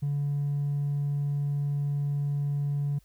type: tone with hard clipping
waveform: sine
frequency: 143.3 Hz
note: D3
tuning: 42 cents flat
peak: -26 dBFS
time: 0.02-2.99 s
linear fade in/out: 10 ms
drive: 1 dB
effects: added 50 Hz sine -59 dBFS peak until 3.04 s + white hiss -67 dBFS RMS until 3.04 s